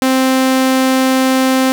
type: tone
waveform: sawtooth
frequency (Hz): 261.6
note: C4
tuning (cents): 0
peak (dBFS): -6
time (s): 0.02-1.72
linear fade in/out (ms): 0
effects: none